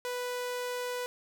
sawtooth tone, 493.9 Hz, B4, in tune, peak -29 dBFS, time 0.05-1.06 s, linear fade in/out 0 ms, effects none

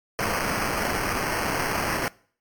blue noise with sample-and-hold, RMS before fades -26 dBFS, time 0.19-2.08 s, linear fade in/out 0 ms, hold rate 3675 Hz, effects noise-tail reverb RT60 0.5 s tail -23 dB re dry + MP3 96 kbps

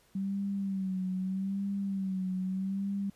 sine tone with vibrato, 192.1 Hz, G3, 35 cents flat, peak -30 dBFS, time 0.15-3.1 s, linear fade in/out 5 ms, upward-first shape sine, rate 0.8 Hz, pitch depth 61 cents each way, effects pink hiss -65 dBFS RMS until 3.15 s + resampled to 32000 Hz

